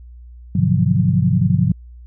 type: tone cluster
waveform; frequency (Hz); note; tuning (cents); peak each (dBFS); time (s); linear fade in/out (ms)
sine; 101.1 / 126.1 / 148.1 / 172.3 / 183.5; G#2 / B2 / D3 / F3 / F#3; -46 / +36 / +15 / -23 / -14; -19; 0.55-1.72; 5
effects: added 60 Hz sine -36 dBFS peak until 2.06 s